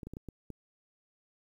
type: clicks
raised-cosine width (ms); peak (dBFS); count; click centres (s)
3; -29; 6; 0.032 / 0.07 / 0.136 / 0.169 / 0.287 / 0.503
effects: 10-bit